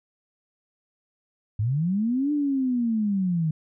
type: linear two-way sweep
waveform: sine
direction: up then down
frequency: 98 to 298.7 to 153 Hz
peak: -21 dBFS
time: 1.59-3.51 s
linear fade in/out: 5 ms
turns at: 2.32 s
effects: none